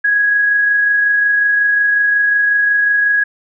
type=tone with amplitude modulation; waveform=sine; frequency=1661.2 Hz; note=G#6; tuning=in tune; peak=-9 dBFS; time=0.04-3.24 s; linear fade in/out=10 ms; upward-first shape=sine; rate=25.5 Hz; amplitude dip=25%; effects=none